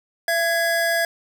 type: tone pair together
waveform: square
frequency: 673.1 / 1661.2 Hz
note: E5 / G#6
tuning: +36 / 0 cents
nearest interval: octave + major third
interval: 1564 cents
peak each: -22 / -22 dBFS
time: 0.28-1.05 s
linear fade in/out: 2 ms
effects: none